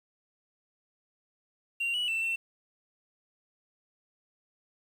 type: tone with pitch steps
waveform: sine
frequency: 2763 / 2938 / 2675 / 2696 Hz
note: F7 / F#7 / E7 / E7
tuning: -19 / -13 / +25 / +38 cents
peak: -25 dBFS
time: 1.8-2.36 s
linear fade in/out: 10 ms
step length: 140 ms
effects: tanh soft clip ceiling -27 dBFS + 9-bit